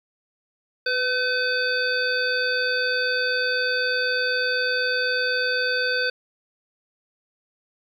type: harmonic tone with a mistuned harmonic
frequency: 508 Hz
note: B4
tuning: 49 cents sharp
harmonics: 1 / 3 / 5 / 7 / 9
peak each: -27 / -23 / -32 / -34 / -28 dBFS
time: 0.86-6.1 s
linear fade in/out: 5 ms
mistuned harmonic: 1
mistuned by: -25 cents
effects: 9-bit